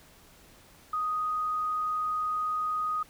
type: tone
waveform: sine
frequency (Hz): 1246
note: D#6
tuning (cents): +2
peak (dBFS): -27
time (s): 0.93-3.03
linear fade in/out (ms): 5
effects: pink hiss -56 dBFS RMS until 3.09 s